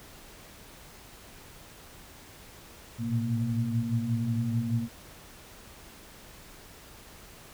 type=tone cluster; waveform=sine; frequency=111.8 / 116.9 / 123.1 / 232.1 Hz; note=A2 / A#2 / B2 / A#3; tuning=+28 / +5 / -5 / -7 cents; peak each=-32 / -32 / -33 / -30 dBFS; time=2.98-4.89 s; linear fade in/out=50 ms; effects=pink hiss -50 dBFS RMS until 7.53 s